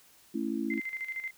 sine chord, A major, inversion none, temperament just, 220 / 275 / 330 Hz, A3 / C#4 / E4, 0 / -14 / +2 cents, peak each -34 dBFS, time 0.34-0.8 s, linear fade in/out 10 ms
sine tone with tremolo, 2078 Hz, C7, 12 cents flat, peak -32 dBFS, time 0.7-1.31 s, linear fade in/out 5 ms, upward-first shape square, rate 13 Hz, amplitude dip 65%
effects white hiss -60 dBFS RMS until 1.37 s

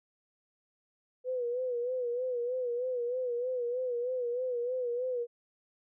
sine tone with vibrato, 493.9 Hz, B4, in tune, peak -30 dBFS, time 1.24-5.27 s, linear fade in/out 50 ms, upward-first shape sine, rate 3.2 Hz, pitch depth 69 cents each way, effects none

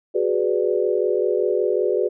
sine chord, G# half-diminished seventh, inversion third, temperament equal, 370 / 415.3 / 493.9 / 587.3 Hz, F#4 / G#4 / B4 / D5, 0 / 0 / 0 / 0 cents, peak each -22 / -22 / -23 / -27 dBFS, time 0.14-2.09 s, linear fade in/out 20 ms, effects none

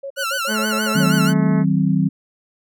sine tone bursts, 551 Hz, C#5, 11 cents flat, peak -26 dBFS, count 8, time 0.03-1.07 s, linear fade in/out 10 ms, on 74 ms, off 64 ms
sawtooth tone with vibrato, 1416 Hz, F6, 23 cents sharp, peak -17 dBFS, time 0.16-1.34 s, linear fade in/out 50 ms, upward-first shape sine, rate 6.3 Hz, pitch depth 120 cents each way
harmonic tone, 216 Hz, A3, 32 cents flat, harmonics 1 / 2 / 3 / 4 / 5 / 6 / 7 / 8 / 9 / 10, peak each -22 / -28 / -32 / -34 / -36 / -38 / -39 / -40 / -41 / -42 dBFS, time 0.47-1.65 s, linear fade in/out 50 ms
sine chord, C diminished, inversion first, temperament just, 156.98 / 188.37 / 261.6 Hz, Eb3 / Gb3 / C4, +16 / +31 / 0 cents, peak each -18 / -17 / -21 dBFS, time 0.95-2.09 s, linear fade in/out 10 ms
effects none

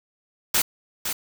white noise with echo, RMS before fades -20 dBFS, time 0.54-0.62 s, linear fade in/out 5 ms, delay 510 ms, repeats 1, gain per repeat -7 dB, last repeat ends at 1.13 s, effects none

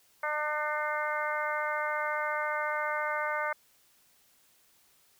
harmonic tone, 301.2 Hz, D4, 44 cents sharp, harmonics 2 / 3 / 4 / 5 / 6 / 7, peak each -35 / -36 / -35 / -35 / -41 / -37 dBFS, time 0.23-3.53 s, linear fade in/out 5 ms, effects white hiss -65 dBFS RMS until 5.19 s

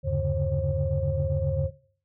sine tone cluster, 78.2 / 96.1 / 137.1 / 144.7 / 536 Hz, D#2 / G2 / C#3 / D3 / C5, +9 / -34 / -19 / -25 / +42 cents, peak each -29 dBFS, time 0.03-1.71 s, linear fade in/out 50 ms, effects noise-tail reverb RT60 0.5 s tail -19 dB re dry + tanh soft clip ceiling -14 dBFS

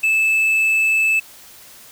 triangle tone, 2622 Hz, E7, 10 cents flat, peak -12 dBFS, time 0.03-1.2 s, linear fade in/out 10 ms, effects white hiss -43 dBFS RMS until 1.91 s

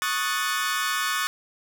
sawtooth chord, D# half-diminished seventh, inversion third, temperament equal, 1108.7 / 1244.5 / 1480 / 1760 Hz, C#6 / D#6 / F#6 / A6, 0 / 0 / 0 / 0 cents, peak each -26 dBFS, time 0.02-1.27 s, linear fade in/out 0 ms, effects none

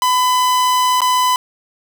45% pulse tone with dropouts, 1004 Hz, B5, 28 cents sharp, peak -12 dBFS, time 0.02-1.36 s, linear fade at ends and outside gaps 1 ms, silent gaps 1.006-1.017 s, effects none

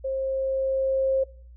sine tone with level ramp, 533 Hz, C5, 32 cents sharp, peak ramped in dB -25 to -19 dBFS, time 0.04-1.24 s, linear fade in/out 10 ms, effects noise-tail reverb RT60 0.5 s tail -22 dB re dry + added 60 Hz sine -44 dBFS peak until 1.56 s

